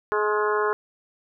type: harmonic tone with a mistuned harmonic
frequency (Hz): 211.2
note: G#3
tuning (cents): +29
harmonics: 2 / 3 / 4 / 5 / 6 / 7 / 8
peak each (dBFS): -23 / -35 / -32 / -26 / -32 / -30 / -34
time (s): 0.12-0.73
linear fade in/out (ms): 0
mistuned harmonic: 7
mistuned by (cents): -39
effects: none